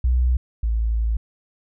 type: tone pair in turn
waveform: sine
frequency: 62 / 55.75 Hz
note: B1 / A1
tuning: +7 / +23 cents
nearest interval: major second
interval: 184 cents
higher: first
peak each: -15 / -18 dBFS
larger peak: first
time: 0.04-0.37 / 0.63-1.17 s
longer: second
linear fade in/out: 5 ms
effects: none